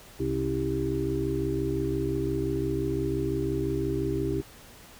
harmonic tone with a mistuned harmonic, 65.8 Hz, C2, 10 cents sharp, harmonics 1 / 2 / 4 / 5 / 6, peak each -35 / -32 / -34 / -31 / -30 dBFS, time 0.19-4.42 s, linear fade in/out 20 ms, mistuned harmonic 4, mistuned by +72 cents, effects pink hiss -50 dBFS RMS until 4.99 s

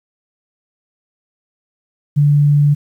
sine tone, 145.6 Hz, D3, 15 cents flat, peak -8 dBFS, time 2.16-2.75 s, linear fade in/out 20 ms, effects 8-bit

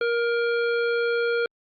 harmonic tone, 470.3 Hz, A#4, 15 cents sharp, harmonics 1 / 3 / 5 / 7 / 9, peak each -22 / -27 / -36 / -40 / -42 dBFS, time 0.01-1.46 s, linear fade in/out 2 ms, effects Opus 48 kbps

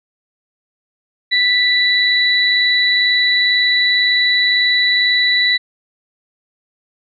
sine tone pair together, 1975.5 / 3951 Hz, B6 / B7, 0 / 0 cents, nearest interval octave, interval 1200 cents, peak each -14 dBFS, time 1.31-5.58 s, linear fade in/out 20 ms, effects none

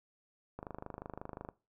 click train, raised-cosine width 1 ms, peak -28 dBFS, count 24, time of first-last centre 0.59-1.488 s, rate 25.6 Hz, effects noise-tail reverb RT60 0.3 s tail -20 dB re dry

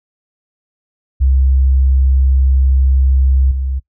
sine tone with level steps, 66.2 Hz, C2, 21 cents sharp, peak -8 / -15 dBFS, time 1.2-3.8 s, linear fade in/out 20 ms, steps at 3.51 s, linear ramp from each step 5 ms, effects noise-tail reverb RT60 0.1 s tail -22 dB re dry

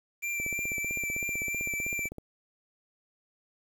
square tone with vibrato, 2349 Hz, D7, in tune, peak -31 dBFS, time 0.22-2.09 s, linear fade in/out 20 ms, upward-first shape triangle, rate 3.1 Hz, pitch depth 23 cents each way
click train, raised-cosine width 2 ms, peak -27 dBFS, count 29, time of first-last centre 0.4-2.183 s, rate 15.7 Hz
effects 9-bit

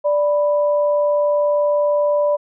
sine tone pair together, 587.3 / 987.7 Hz, D5 / B5, 0 / 0 cents, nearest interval major sixth, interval 900 cents, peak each -14 / -25 dBFS, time 0.04-2.37 s, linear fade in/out 20 ms, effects none

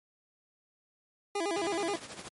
25% pulse tone with vibrato, 368 Hz, F#4, 9 cents flat, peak -26 dBFS, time 1.35-1.96 s, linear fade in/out 5 ms, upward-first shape square, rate 9.4 Hz, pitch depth 170 cents each way
pink noise with tremolo, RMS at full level -40 dBFS, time 1.56-2.29 s, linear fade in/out 10 ms, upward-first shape triangle, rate 13 Hz, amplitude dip 75%
effects high-pass 150 Hz 12 dB/octave + MP3 48 kbps

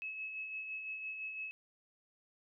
sine tone with tremolo, 2583 Hz, E7, 36 cents flat, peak -38 dBFS, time 0.02-1.51 s, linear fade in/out 0 ms, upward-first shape sine, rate 5.9 Hz, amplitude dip 40%, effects none

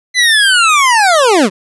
25% pulse linear sweep, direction down, 2034 to 168.5 Hz, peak -3 dBFS, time 0.14-1.5 s, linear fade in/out 50 ms, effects resampled to 24000 Hz

